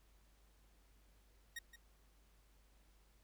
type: tone with echo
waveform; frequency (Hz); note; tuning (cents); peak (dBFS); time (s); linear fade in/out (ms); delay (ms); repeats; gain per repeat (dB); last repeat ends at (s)
sawtooth; 1874; A#6; +9; -40; 1.56-1.59; 5; 170; 1; -12; 1.76
effects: added 50 Hz sine -67 dBFS peak until 3.23 s + pink hiss -74 dBFS RMS until 3.23 s